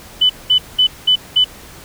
sine tone bursts, 3000 Hz, F#7, 23 cents sharp, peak -8 dBFS, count 5, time 0.21-1.445 s, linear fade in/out 10 ms, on 87 ms, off 200 ms, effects pink hiss -38 dBFS RMS until 1.84 s

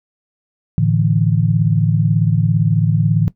sine chord, A suspended fourth, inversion none, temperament equal, 110 / 146.83 / 164.81 Hz, A2 / D3 / E3, 0 / 0 / 0 cents, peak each -16 dBFS, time 0.78-3.28 s, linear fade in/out 0 ms, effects noise-tail reverb RT60 0.1 s tail -17 dB re dry

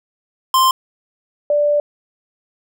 square / sine tone pair in turn, 1046.5 / 587.3 Hz, C6 / D5, 0 / 0 cents, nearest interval minor seventh, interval 1000 cents, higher first, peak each -11 / -12 dBFS, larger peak first, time 0.54-0.71 / 1.5-1.8 s, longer second, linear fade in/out 2 ms, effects none

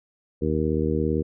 harmonic tone, 77.78 Hz, D#2, in tune, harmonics 1 / 2 / 3 / 4 / 5 / 6, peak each -28 / -28 / -28 / -28 / -28 / -28 dBFS, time 0.41-1.23 s, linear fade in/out 20 ms, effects none

